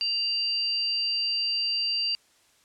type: tone pair together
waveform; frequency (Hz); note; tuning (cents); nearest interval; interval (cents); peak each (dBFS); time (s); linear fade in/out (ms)
sine; 2794 / 4694; F7 / D8; 0 / -2; major sixth; 898; -31 / -25; 0.01-2.15; 0
effects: white hiss -62 dBFS RMS until 2.64 s + low-pass 9000 Hz 12 dB/octave